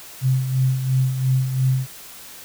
sine tone with tremolo, 130.6 Hz, C3, 3 cents flat, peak -14 dBFS, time 0.21-1.87 s, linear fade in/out 50 ms, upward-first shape sine, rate 2.9 Hz, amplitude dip 60%, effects white hiss -40 dBFS RMS until 2.44 s

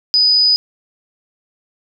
sine tone, 4978 Hz, D#8, in tune, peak -9 dBFS, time 0.14-0.56 s, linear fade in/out 0 ms, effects none

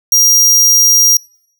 40% pulse tone, 5700 Hz, F8, 34 cents sharp, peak -5 dBFS, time 0.12-1.17 s, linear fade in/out 2 ms, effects noise-tail reverb RT60 0.7 s tail -26 dB re dry

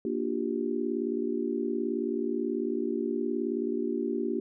sine chord, G minor seventh, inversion first, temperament just, 235.2 / 294 / 352.8 / 392 Hz, Bb3 / D4 / F4 / G4, +16 / +2 / +18 / 0 cents, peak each -33 dBFS, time 0.05-4.4 s, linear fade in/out 2 ms, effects none

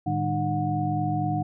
sine tone cluster, 109.5 / 153.5 / 202.6 / 304.1 / 729 Hz, A2 / D#3 / G#3 / D#4 / F#5, -8 / -23 / -43 / -40 / -26 cents, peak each -30 / -28 / -35 / -30 / -28 dBFS, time 0.06-1.43 s, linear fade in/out 10 ms, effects none

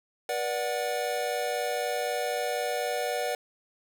square chord, B minor, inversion none, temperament equal with one note detuned, 483.4 / 587.3 / 740 Hz, B4 / D5 / F#5, -37 / 0 / 0 cents, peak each -33 dBFS, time 0.29-3.35 s, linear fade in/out 2 ms, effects none

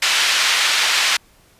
pink band-pass noise, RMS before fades -17 dBFS, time 0.02-1.17 s, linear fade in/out 5 ms, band 1800 to 5100 Hz, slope 12 dB/octave, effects pink hiss -53 dBFS RMS until 1.59 s + resampled to 32000 Hz

